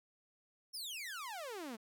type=exponential sweep; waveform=sawtooth; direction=down; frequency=5540 to 208.3 Hz; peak=-39 dBFS; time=0.73-1.77 s; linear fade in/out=20 ms; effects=none